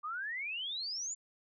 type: exponential sweep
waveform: sine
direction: up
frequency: 1170 to 7260 Hz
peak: -36 dBFS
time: 0.03-1.15 s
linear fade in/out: 20 ms
effects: none